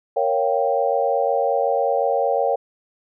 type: chord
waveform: sine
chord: G half-diminished seventh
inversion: first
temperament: equal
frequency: 466.2 / 554.4 / 698.5 / 784 Hz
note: Bb4 / Db5 / F5 / G5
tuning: 0 / 0 / 0 / 0 cents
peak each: -23 / -21 / -24 / -23 dBFS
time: 0.16-2.56 s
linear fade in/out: 10 ms
effects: none